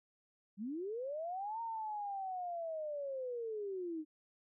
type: linear two-way sweep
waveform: sine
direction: up then down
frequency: 185 to 927 to 301.9 Hz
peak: -38 dBFS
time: 0.57-4.05 s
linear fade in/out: 50 ms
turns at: 1.61 s
effects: none